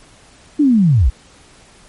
sine linear sweep, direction down, 308.2 to 46.43 Hz, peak -8 dBFS, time 0.59-1.1 s, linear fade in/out 10 ms, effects pink hiss -46 dBFS RMS until 1.88 s + MP3 48 kbps

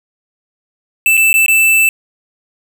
square tone with dropouts, 2648 Hz, E7, 7 cents sharp, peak -8 dBFS, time 1.06-1.89 s, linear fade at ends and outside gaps 1 ms, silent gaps 1.17-1.175 / 1.33-1.34 / 1.462-1.482 s, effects none

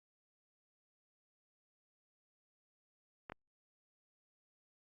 clicks, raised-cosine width 0.5 ms, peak -29 dBFS, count 2, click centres 3.298 / 3.321 s, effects Opus 48 kbps

